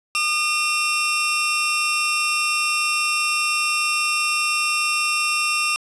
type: tone pair together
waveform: sawtooth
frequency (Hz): 1214 / 2725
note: D#6 / F7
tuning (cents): -43 / -43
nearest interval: octave + major second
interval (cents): 1400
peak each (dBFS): -20 / -17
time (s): 0.15-5.76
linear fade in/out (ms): 0
effects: resampled to 24000 Hz + 8-bit